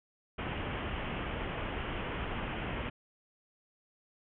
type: low-pass noise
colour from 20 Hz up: pink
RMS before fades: -37 dBFS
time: 0.38-2.9 s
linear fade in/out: 10 ms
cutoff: 3200 Hz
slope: 96 dB/octave
effects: none